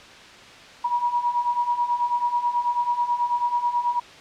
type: beating tone pair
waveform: sine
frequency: 957 / 966.2 Hz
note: A#5 / B5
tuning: +45 / -38 cents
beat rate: 9.2 Hz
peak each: -26 / -22 dBFS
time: 0.84-4 s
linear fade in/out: 10 ms
effects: white hiss -44 dBFS RMS until 4.2 s + low-pass 4000 Hz 12 dB/octave